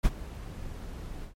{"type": "noise with ADSR envelope", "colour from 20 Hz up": "brown", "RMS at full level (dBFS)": -21, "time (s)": [0.03, 1.34], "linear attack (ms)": 23, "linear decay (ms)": 40, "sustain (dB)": -18, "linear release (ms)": 110, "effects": ["MP3 64 kbps"]}